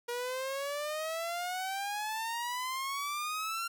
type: exponential sweep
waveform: sawtooth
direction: up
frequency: 475.4 to 1383 Hz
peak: -30 dBFS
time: 0.08-3.68 s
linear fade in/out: 10 ms
effects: none